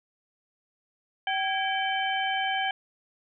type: harmonic tone with a mistuned harmonic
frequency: 770 Hz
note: G5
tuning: 31 cents flat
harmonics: 1 / 2 / 3 / 4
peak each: -28 / -31 / -34 / -32 dBFS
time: 1.27-2.71 s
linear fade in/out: 2 ms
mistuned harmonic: 2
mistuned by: +110 cents
effects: none